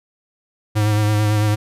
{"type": "tone with vibrato", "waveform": "square", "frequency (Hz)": 105.8, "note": "G#2", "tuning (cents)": 33, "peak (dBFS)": -15, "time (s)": [0.75, 1.56], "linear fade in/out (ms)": 20, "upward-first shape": "sine", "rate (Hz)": 9, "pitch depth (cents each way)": 27, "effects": ["resampled to 32000 Hz"]}